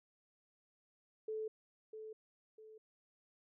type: tone with echo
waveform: sine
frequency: 435.7 Hz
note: A4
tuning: 17 cents flat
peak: -38 dBFS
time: 1.28-1.48 s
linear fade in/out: 5 ms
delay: 650 ms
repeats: 2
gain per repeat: -8 dB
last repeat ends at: 2.78 s
effects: none